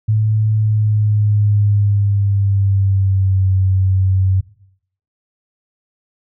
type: tone with pitch glide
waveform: sine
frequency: 108.2 to 94.74 Hz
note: A2 to F#2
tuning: -29 to +41 cents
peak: -11 dBFS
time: 0.08-4.41 s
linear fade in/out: 10 ms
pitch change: -230 cents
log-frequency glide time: 0.55-3.5 s
effects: noise-tail reverb RT60 0.7 s tail -19 dB re dry